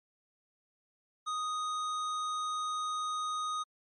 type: tone with hard clipping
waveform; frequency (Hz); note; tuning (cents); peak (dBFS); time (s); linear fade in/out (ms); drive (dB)
triangle; 1244.5; D#6; 0; -34; 1.26-3.64; 20; 17
effects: MP3 48 kbps